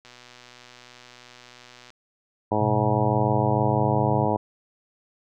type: click train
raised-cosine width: 0.2 ms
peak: -29 dBFS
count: 229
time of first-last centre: 0.05-1.904 s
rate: 123 Hz
type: harmonic tone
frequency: 106.5 Hz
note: G#2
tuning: 44 cents sharp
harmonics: 1 / 2 / 3 / 4 / 5 / 6 / 7 / 8 / 9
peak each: -29 / -29 / -29 / -29 / -29 / -29 / -29 / -29 / -29 dBFS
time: 2.51-4.37 s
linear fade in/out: 10 ms
type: tone with pitch glide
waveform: sine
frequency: 126.7 to 133.77 Hz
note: B2 to C3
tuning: +45 to +39 cents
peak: -24 dBFS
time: 2.6-4.27 s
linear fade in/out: 20 ms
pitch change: +94 cents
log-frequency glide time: 3.03-4.12 s
effects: none